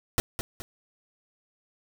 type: noise with echo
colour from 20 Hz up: pink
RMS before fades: -23 dBFS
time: 0.18-0.2 s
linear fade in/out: 0 ms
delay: 210 ms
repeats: 2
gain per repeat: -8 dB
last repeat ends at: 0.62 s
effects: none